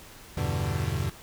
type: chord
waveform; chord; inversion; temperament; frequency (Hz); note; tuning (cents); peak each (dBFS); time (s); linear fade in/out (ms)
40% pulse; E minor seventh; none; equal; 82.41 / 98 / 123.47 / 146.83; E2 / G2 / B2 / D3; 0 / 0 / 0 / 0; -31; 0.37-1.1; 5
effects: pink hiss -48 dBFS RMS until 1.22 s